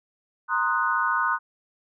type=chord; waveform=sine; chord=C half-diminished seventh; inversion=third; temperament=equal; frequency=932.3 / 1046.5 / 1244.5 / 1480 Hz; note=Bb5 / C6 / Eb6 / Gb6; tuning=0 / 0 / 0 / 0 cents; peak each=-29 / -27 / -26 / -25 dBFS; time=0.48-1.39 s; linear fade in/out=50 ms; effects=none